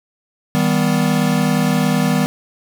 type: chord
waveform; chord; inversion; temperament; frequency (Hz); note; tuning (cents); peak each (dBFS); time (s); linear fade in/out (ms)
square; Eb augmented; none; equal with one note detuned; 158.74 / 196 / 246.9; Eb3 / G3 / B3; +35 / 0 / 0; -19; 0.55-2.26; 0
effects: none